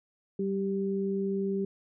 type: tone pair together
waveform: sine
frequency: 194.2 / 392 Hz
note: G3 / G4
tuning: -16 / 0 cents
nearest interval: octave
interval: 1216 cents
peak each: -30 / -30 dBFS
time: 0.39-1.65 s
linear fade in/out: 5 ms
effects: none